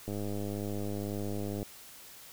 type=click train; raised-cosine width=2 ms; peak=-24 dBFS; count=159; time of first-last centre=0.08-1.629 s; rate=102 Hz; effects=white hiss -51 dBFS RMS until 2.32 s